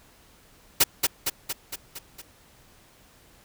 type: noise with echo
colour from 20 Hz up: white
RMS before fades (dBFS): -17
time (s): 0.8-0.84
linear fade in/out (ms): 10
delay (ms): 230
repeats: 6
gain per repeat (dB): -4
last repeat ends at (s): 2.22
effects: pink hiss -56 dBFS RMS until 3.44 s